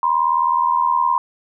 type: tone pair together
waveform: sine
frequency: 961 / 1040.3 Hz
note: B5 / C6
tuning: -48 / -10 cents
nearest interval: minor second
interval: 138 cents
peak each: -17 dBFS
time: 0.03-1.18 s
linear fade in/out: 2 ms
effects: none